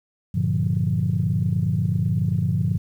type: chord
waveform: sine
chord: G minor seventh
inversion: none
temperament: equal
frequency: 98 / 116.54 / 146.83 / 174.61 Hz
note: G2 / Bb2 / D3 / F3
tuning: 0 / 0 / 0 / 0 cents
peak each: -24 dBFS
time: 0.34-2.78 s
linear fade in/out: 10 ms
effects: tanh soft clip ceiling -10 dBFS + 9-bit